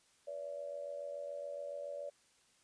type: tone with amplitude modulation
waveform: sine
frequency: 574 Hz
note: D5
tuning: 40 cents flat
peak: -37 dBFS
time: 0.27-2.1 s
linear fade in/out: 10 ms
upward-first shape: sine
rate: 87.1 Hz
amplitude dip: 75%
effects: white hiss -70 dBFS RMS until 2.63 s + resampled to 22050 Hz